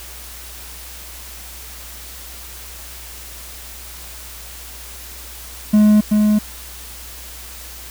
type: tone with echo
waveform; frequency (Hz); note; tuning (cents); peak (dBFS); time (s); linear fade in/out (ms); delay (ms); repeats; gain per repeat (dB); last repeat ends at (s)
triangle; 211.2; G#3; +29; -6; 5.73-6.01; 10; 380; 1; -3; 6.39
effects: added 60 Hz sine -38 dBFS peak until 7.9 s + white hiss -36 dBFS RMS until 7.9 s